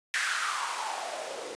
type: noise with band-pass filter sweep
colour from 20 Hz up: blue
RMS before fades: -33 dBFS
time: 0.14-1.55 s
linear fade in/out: 0 ms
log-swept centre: 1800 to 430 Hz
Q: 4.3
effects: resampled to 22050 Hz